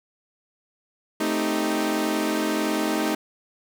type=chord; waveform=sawtooth; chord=A half-diminished seventh; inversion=none; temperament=equal; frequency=220 / 261.6 / 311.1 / 392 Hz; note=A3 / C4 / Eb4 / G4; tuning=0 / 0 / 0 / 0 cents; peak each=-24 / -27 / -21 / -27 dBFS; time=1.2-3.15 s; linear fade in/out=5 ms; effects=none